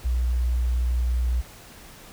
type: tone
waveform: sine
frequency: 61 Hz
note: B1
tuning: 21 cents flat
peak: -20 dBFS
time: 0.04-1.42 s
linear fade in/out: 20 ms
effects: pink hiss -46 dBFS RMS until 2.12 s